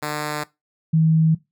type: tone pair in turn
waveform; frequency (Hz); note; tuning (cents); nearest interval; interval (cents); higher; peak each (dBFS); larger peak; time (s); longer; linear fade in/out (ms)
5% pulse / sine; 149.9 / 159.95; D3 / D#3; +36 / +48; minor second; 112; second; -13; neither; 0.02-0.44 / 0.93-1.35; neither; 10
effects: noise-tail reverb RT60 0.2 s tail -19 dB re dry